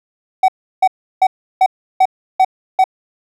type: tone bursts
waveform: triangle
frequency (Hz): 755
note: F#5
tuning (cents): +35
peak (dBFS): -5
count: 7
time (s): 0.43-2.841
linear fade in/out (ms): 5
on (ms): 53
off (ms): 340
effects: none